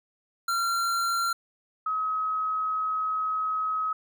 square / sine tone pair in turn, 1372 / 1274.1 Hz, F6 / D#6, -31 / +41 cents, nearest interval minor second, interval 128 cents, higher first, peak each -25 dBFS, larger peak neither, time 0.48-1.33 / 1.86-3.93 s, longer second, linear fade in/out 5 ms, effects none

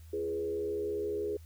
sine tone with frequency modulation, 415.3 Hz, G#4, in tune, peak -31 dBFS, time 0.13-1.37 s, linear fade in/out 5 ms, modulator 75.3 Hz, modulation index 0.73, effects added 81 Hz sine -48 dBFS peak until 1.45 s + white hiss -64 dBFS RMS until 1.45 s

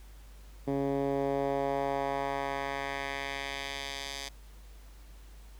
10% pulse tone with band-pass filter sweep, 138.59 Hz, C#3, in tune, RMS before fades -33 dBFS, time 0.67-4.29 s, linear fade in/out 10 ms, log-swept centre 290 to 4900 Hz, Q 1.1, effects added 50 Hz sine -48 dBFS peak until 5.59 s + pink hiss -60 dBFS RMS until 5.59 s

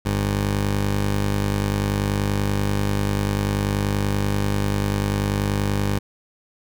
15% pulse tone pair together, 50.3 / 100.6 Hz, G1 / G2, +45 / +45 cents, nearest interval octave, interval 1200 cents, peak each -18 dBFS, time 0.05-5.99 s, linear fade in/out 10 ms, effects none

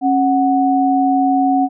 sine tone pair together, 272.6 / 740 Hz, C#4 / F#5, -29 / 0 cents, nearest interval octave + perfect fourth, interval 1729 cents, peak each -14 dBFS, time 0.01-1.69 s, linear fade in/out 50 ms, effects none

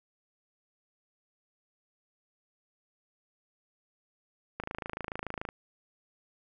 click train, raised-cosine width 0.5 ms, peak -20 dBFS, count 25, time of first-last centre 4.6-5.489 s, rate 27 Hz, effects none

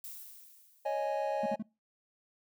violet noise with exponential decay, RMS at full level -43 dBFS, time 0.04-1.38 s, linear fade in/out 1 ms, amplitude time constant 290 ms
triangle chord, C# suspended second, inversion none, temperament equal, 554.4 / 622.3 / 830.6 Hz, C#5 / D#5 / G#5, 0 / 0 / 0 cents, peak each -33 / -33 / -33 dBFS, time 0.85-1.56 s, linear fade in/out 10 ms
triangle tone bursts, 217.6 Hz, A3, 19 cents flat, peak -32 dBFS, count 3, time 1.43-1.626 s, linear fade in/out 5 ms, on 32 ms, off 50 ms
effects noise-tail reverb RT60 0.3 s tail -25 dB re dry

